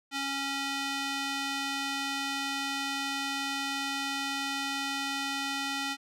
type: tone with band-pass filter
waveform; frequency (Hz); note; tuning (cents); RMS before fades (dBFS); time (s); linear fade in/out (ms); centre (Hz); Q
square; 275.7; C#4; -9; -33; 0.11-5.97; 50; 3200; 0.75
effects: none